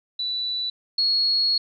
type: tone pair in turn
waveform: sine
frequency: 3962 / 4326 Hz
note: B7 / C#8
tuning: +5 / -43 cents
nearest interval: major second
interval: 152 cents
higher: second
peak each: -24 / -18 dBFS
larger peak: second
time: 0.19-0.7 / 0.98-1.58 s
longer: second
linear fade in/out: 5 ms
effects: none